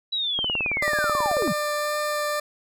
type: linear sweep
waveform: sine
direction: down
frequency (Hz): 3951 to 130.81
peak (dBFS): -23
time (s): 0.12-1.53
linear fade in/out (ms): 10
type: click train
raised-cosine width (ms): 1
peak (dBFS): -17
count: 21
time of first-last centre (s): 0.39-1.477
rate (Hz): 18.4
type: tone with vibrato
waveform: 20% pulse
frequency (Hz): 596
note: D5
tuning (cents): +25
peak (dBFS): -19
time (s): 0.82-2.4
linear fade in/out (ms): 5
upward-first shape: triangle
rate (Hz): 1.9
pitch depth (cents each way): 9
effects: none